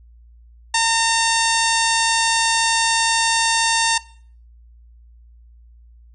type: harmonic tone with a mistuned harmonic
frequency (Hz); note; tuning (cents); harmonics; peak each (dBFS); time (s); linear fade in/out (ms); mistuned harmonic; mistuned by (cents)
911; A#5; -40; 1 / 2 / 3 / 4 / 5 / 6 / 7 / 8 / 9 / 10; -19 / -22 / -24 / -25 / -26 / -27 / -27 / -28 / -29 / -29; 0.74-3.98; 5; 7; -21
effects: noise-tail reverb RT60 0.5 s tail -19 dB re dry + added 58 Hz sine -44 dBFS peak until 6.14 s